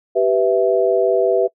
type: chord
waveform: sine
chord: E minor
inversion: first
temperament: equal with one note detuned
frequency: 388.6 / 493.9 / 659.3 Hz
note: G4 / B4 / E5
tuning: -15 / 0 / 0 cents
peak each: -17 dBFS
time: 0.15-1.48 s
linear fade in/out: 20 ms
effects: noise-tail reverb RT60 0.1 s tail -23 dB re dry